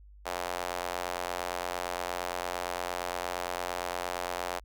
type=tone with high-pass filter; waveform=sawtooth; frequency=88.7 Hz; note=F2; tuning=27 cents sharp; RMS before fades=-35 dBFS; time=0.25-4.6 s; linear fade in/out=20 ms; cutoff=670 Hz; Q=1.6; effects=added 50 Hz sine -50 dBFS peak until 4.64 s